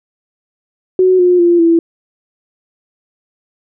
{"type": "tone with pitch steps", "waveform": "sine", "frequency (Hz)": [370.8, 358, 345.6, 333.6], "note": ["F#4", "F4", "F4", "E4"], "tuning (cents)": [4, 43, -18, 21], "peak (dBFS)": -6, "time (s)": [0.99, 1.79], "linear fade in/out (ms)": 2, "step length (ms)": 200, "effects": []}